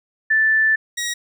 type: tone pair in turn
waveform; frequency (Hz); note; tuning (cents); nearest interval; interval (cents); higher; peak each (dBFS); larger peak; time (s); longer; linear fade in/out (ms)
sine / 15% pulse; 1760 / 1898.8; A6 / A#6; 0 / +31; minor second; 131; second; -13 / -16; first; 0.3-0.76 / 0.97-1.14; first; 10
effects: none